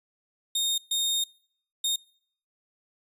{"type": "tone bursts at uneven times", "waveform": "sawtooth", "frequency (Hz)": 3688, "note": "A#7", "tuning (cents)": -19, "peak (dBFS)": -21, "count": 3, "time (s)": [[0.55, 0.78], [0.91, 1.24], [1.84, 1.96]], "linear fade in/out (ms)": 5, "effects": ["noise-tail reverb RT60 0.6 s tail -26 dB re dry", "resampled to 32000 Hz"]}